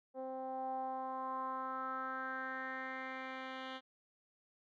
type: tone with low-pass filter sweep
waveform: 10% pulse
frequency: 261.6 Hz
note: C4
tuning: in tune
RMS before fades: -42 dBFS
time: 0.14-3.81 s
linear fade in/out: 50 ms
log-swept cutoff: 610 to 3000 Hz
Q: 5
effects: none